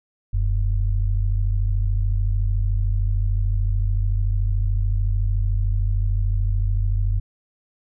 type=tone pair together; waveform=sine; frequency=43.03 / 96.6 Hz; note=F1 / G2; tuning=-25 / -25 cents; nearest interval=octave + major second; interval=1400 cents; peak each=-19 / -22 dBFS; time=0.33-7.2 s; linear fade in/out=10 ms; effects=none